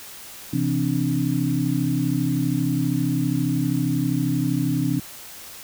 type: tone cluster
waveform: sine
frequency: 130.8 / 165.9 / 260.5 / 293.1 Hz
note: C3 / E3 / C4 / D4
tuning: 0 / +11 / -7 / -3 cents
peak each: -25 dBFS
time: 0.53-5 s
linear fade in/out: 5 ms
effects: white hiss -40 dBFS RMS until 5.63 s